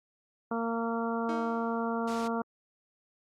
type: harmonic tone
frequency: 230 Hz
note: A#3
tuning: 23 cents flat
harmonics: 1 / 2 / 3 / 4 / 5 / 6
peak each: -32 / -35 / -37 / -38 / -39 / -40 dBFS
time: 0.51-2.42 s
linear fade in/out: 5 ms
type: tone with exponential decay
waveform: 35% pulse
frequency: 317.3 Hz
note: D#4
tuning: 34 cents sharp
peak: -33 dBFS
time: 1.29-1.98 s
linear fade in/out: 1 ms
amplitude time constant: 150 ms
type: noise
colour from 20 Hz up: white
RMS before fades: -41 dBFS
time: 2.07-2.28 s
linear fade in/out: 10 ms
effects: low-pass 6000 Hz 12 dB/octave + Opus 32 kbps